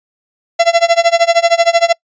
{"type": "tone with tremolo", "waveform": "45% pulse", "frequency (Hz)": 677, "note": "E5", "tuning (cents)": 46, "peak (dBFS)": -5, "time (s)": [0.59, 1.93], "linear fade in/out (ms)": 10, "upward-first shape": "sine", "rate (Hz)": 13, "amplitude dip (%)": 95, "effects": ["noise-tail reverb RT60 0.1 s tail -26 dB re dry", "resampled to 16000 Hz"]}